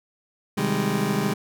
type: chord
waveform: 30% pulse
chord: Ab major seventh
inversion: first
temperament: just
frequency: 129.78 / 155.74 / 194.67 / 207.7 Hz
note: C3 / Eb3 / G3 / Ab3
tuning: -14 / +2 / -12 / 0 cents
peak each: -28 / -26 / -24 / -23 dBFS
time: 0.57-1.34 s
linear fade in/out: 10 ms
effects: none